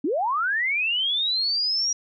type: linear sweep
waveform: sine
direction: up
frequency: 253.3 to 5760 Hz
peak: -21 dBFS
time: 0.04-1.93 s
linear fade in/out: 5 ms
effects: none